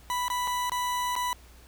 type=tone with dropouts; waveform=40% pulse; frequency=987.8 Hz; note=B5; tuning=in tune; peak=-26 dBFS; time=0.1-1.33 s; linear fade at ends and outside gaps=0 ms; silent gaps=0.282-0.301 / 0.473-0.476 / 0.696-0.719 / 1.154-1.163 s; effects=added 60 Hz sine -51 dBFS peak until 1.67 s + pink hiss -56 dBFS RMS until 1.67 s